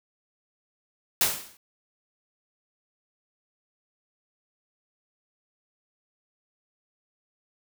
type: noise with exponential decay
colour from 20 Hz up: white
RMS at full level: -19 dBFS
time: 1.21-1.57 s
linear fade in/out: 2 ms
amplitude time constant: 78 ms
effects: none